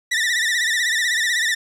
sawtooth tone with vibrato, 1866 Hz, A#6, 1 cent sharp, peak -14 dBFS, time 0.11-1.55 s, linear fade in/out 10 ms, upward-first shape sine, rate 16 Hz, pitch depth 100 cents each way, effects low-pass 9000 Hz 12 dB/octave + 9-bit

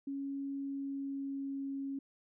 sine tone with pitch glide, 276.7 to 274.3 Hz, C#4 to C#4, -3 to -18 cents, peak -36 dBFS, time 0.07-1.99 s, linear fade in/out 5 ms, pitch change -15 cents, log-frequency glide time 0.53-1.72 s, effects none

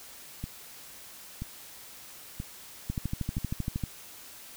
two click trains, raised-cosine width 5 ms, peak -18 / -22 dBFS, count 13 / 4, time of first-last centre 2.9-3.837 / 0.44-3.381 s, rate 12.8 / 1.02 Hz, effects white hiss -48 dBFS RMS until 4.56 s

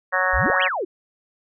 harmonic tone, 185 Hz, F#3, in tune, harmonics 3 / 4 / 5 / 6 / 7 / 8 / 9 / 10, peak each -26 / -28 / -30 / -25 / -29 / -27 / -24 / -24 dBFS, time 0.12-0.69 s, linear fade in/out 20 ms
sine exponential two-way sweep, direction up then down, 36.81 to 3322 to 320.3 Hz, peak -22 dBFS, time 0.33-0.85 s, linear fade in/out 10 ms, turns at 0.63 s
clicks, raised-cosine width 2 ms, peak -19 dBFS, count 2, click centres 0.462 / 0.5 s
effects none

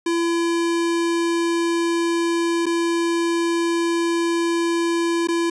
square tone with dropouts, 337.5 Hz, E4, 41 cents sharp, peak -19 dBFS, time 0.06-5.5 s, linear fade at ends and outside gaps 5 ms, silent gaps 2.658-2.664 / 5.273-5.285 s, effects resampled to 22050 Hz + 10-bit

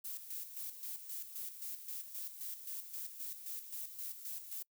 violet noise with tremolo, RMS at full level -43 dBFS, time 0.04-4.63 s, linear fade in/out 10 ms, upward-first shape square, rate 3.8 Hz, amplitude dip 60%, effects noise-tail reverb RT60 0.1 s tail -25 dB re dry

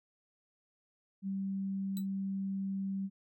sine tone, 194.3 Hz, G3, 15 cents flat, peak -33 dBFS, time 1.22-3.1 s, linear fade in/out 50 ms
5% pulse tone with exponential decay, 3951 Hz, B7, in tune, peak -33 dBFS, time 1.97-2.06 s, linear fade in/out 0 ms, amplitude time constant 19 ms
effects none

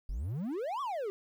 triangle exponential two-way sweep, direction up then down, 40.5 to 1174.7 to 380.1 Hz, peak -31 dBFS, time 0.09-1.1 s, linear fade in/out 0 ms, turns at 0.81 s, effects 11-bit

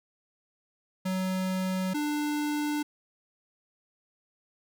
square tone pair in turn, 186.9 / 296.7 Hz, F#3 / D4, +18 / +18 cents, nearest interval minor sixth, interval 800 cents, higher second, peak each -28 dBFS, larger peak neither, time 1.05-1.94 / 1.94-2.83 s, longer neither, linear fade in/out 10 ms, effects none

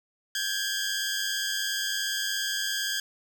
15% pulse tone pair together, 1585.8 / 1683 Hz, G6 / G#6, +20 / +23 cents, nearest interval minor second, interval 103 cents, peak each -23 / -25 dBFS, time 0.35-3 s, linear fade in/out 2 ms, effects 10-bit

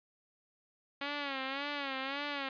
5% pulse tone with vibrato, 277.2 Hz, C#4, in tune, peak -24 dBFS, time 1.01-2.49 s, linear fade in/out 5 ms, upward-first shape sine, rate 1.8 Hz, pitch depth 86 cents each way, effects resampled to 11025 Hz

